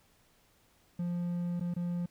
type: tone with dropouts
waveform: triangle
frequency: 174.61 Hz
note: F3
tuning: in tune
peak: -29 dBFS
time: 0.99-2.06 s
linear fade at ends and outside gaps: 5 ms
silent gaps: 1.598-1.608 / 1.74-1.763 s
effects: pink hiss -67 dBFS RMS until 2.1 s